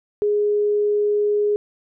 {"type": "tone", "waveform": "sine", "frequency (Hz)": 415.3, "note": "G#4", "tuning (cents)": 0, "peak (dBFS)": -16, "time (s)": [0.22, 1.56], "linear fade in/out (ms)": 0, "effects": []}